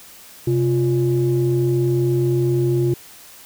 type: tone pair together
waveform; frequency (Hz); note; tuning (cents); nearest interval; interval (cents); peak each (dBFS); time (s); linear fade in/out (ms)
sine; 130.74 / 350; C3 / F4; -1 / +4; octave + perfect fourth; 1705; -17; 0.47-2.94; 5
effects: tanh soft clip ceiling -9 dBFS + white hiss -43 dBFS RMS until 3.45 s